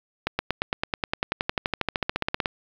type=accelerating click train; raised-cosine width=0.3 ms; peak=-7 dBFS; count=27; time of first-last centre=0.27-2.458 s; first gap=120 ms; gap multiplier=0.97; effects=low-pass 5000 Hz 12 dB/octave + 7-bit